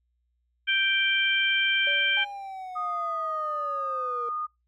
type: harmonic tone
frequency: 784 Hz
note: G5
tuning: in tune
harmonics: 2 / 3 / 4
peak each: -26 / -26 / -26 dBFS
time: 0.67-2.25 s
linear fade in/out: 20 ms
type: tone with exponential decay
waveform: triangle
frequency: 575 Hz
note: D5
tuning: 37 cents flat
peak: -31 dBFS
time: 1.87-2.7 s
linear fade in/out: 1 ms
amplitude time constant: 180 ms
type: linear sweep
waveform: triangle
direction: down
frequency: 830 to 466.2 Hz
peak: -33 dBFS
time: 2.17-4.29 s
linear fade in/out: 2 ms
type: tone with pitch glide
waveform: sine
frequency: 1240 to 1227.2 Hz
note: D#6 to D#6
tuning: -6 to -24 cents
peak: -28 dBFS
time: 2.75-4.47 s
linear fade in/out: 20 ms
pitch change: -18 cents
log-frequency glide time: 3.25-4.32 s
effects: noise-tail reverb RT60 0.2 s tail -23 dB re dry + added 60 Hz sine -70 dBFS peak until 4.67 s